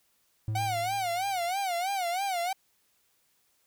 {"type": "tone with exponential decay", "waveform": "triangle", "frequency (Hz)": 108.5, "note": "A2", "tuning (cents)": -24, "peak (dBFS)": -25, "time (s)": [0.48, 1.54], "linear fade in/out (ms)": 0, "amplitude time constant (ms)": 230}
{"type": "tone with vibrato", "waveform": "45% pulse", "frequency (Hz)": 740, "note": "F#5", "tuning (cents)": 0, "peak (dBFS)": -28, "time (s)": [0.55, 2.53], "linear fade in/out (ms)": 5, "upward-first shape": "sine", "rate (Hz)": 3.1, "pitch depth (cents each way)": 140}
{"effects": ["white hiss -70 dBFS RMS until 3.66 s"]}